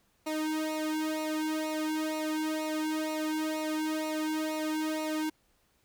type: tone with flanger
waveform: sawtooth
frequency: 311.1 Hz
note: D#4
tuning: in tune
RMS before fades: -32 dBFS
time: 0.26-5.3 s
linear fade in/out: 10 ms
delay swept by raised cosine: 0.6 to 1.6 ms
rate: 2.1 Hz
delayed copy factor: -1
effects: pink hiss -70 dBFS RMS until 5.84 s